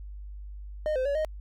triangle tone with pitch steps, 613 / 516 / 566 / 622 Hz, D#5 / C5 / C#5 / D#5, -26 / -24 / +36 / -1 cents, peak -23 dBFS, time 0.86-1.248 s, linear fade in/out 0 ms, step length 97 ms, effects added 50 Hz sine -38 dBFS peak until 1.4 s

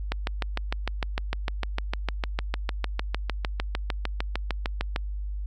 click train, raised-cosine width 0.3 ms, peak -11 dBFS, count 33, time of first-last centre 0.12-4.961 s, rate 6.61 Hz, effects added 50 Hz sine -29 dBFS peak until 5.46 s

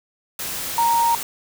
sine tone in noise, 932.3 Hz, A#5, in tune, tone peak -15 dBFS, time 0.78-1.15 s, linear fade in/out 2 ms, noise white, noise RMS -28 dBFS, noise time 0.39-1.23 s, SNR +10 dB, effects none

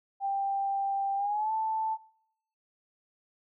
sine tone with pitch glide, 789 to 880.5 Hz, G5 to A5, +11 to +1 cents, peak -27 dBFS, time 0.2-1.98 s, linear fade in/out 50 ms, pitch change +190 cents, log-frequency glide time 1.16-1.52 s, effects noise-tail reverb RT60 0.7 s tail -22 dB re dry

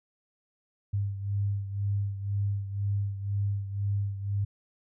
sine beating tone pair, 100 / 102 Hz, G2 / G#2, +35 / -31 cents, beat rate 2 Hz, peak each -28 / -34 dBFS, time 0.93-4.45 s, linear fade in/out 10 ms, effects none

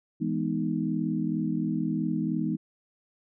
sine chord, E major seventh, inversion none, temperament equal, 164.81 / 207.7 / 246.9 / 311.1 Hz, E3 / G#3 / B3 / D#4, 0 / 0 / 0 / 0 cents, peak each -31 dBFS, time 0.2-2.57 s, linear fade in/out 20 ms, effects none

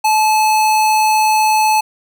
square tone, 864 Hz, A5, 32 cents flat, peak -11 dBFS, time 0.04-1.81 s, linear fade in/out 10 ms, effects none

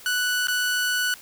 sawtooth tone with dropouts, 1482 Hz, F#6, 2 cents sharp, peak -18 dBFS, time 0.06-1.14 s, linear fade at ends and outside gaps 1 ms, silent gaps 0.471-0.483 s, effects white hiss -46 dBFS RMS until 1.21 s

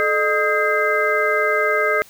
sine tone cluster, 431.7 / 608 / 1261 / 1599 / 2069 Hz, A4 / D#5 / D#6 / G6 / C7, -33 / -40 / +23 / +34 / -20 cents, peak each -22 dBFS, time 0-2.02 s, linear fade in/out 0 ms, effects white hiss -47 dBFS RMS until 2.09 s

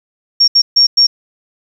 sine tone bursts at uneven times, 5530 Hz, F8, 18 cents flat, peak -5 dBFS, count 4, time 0.4-0.48 / 0.55-0.62 / 0.76-0.87 / 0.97-1.07 s, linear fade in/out 10 ms, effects 7-bit

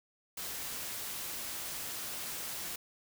white noise, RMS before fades -40 dBFS, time 0.37-2.76 s, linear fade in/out 5 ms, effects none

